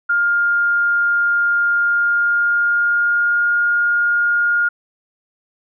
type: tone with pitch glide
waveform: sine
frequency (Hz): 1408 to 1420.3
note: F6 to F6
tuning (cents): +14 to +29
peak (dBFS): -13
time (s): 0.09-4.69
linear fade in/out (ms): 10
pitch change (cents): +15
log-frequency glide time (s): 1.7-3.55
effects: none